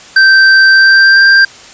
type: tone with pitch glide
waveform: square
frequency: 1559 to 1582.6 Hz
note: G6 to G6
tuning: -10 to +16 cents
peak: -3 dBFS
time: 0.16-1.45 s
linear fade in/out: 5 ms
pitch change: +26 cents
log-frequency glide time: 0.69-1.26 s
effects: white hiss -34 dBFS RMS until 1.73 s + resampled to 16000 Hz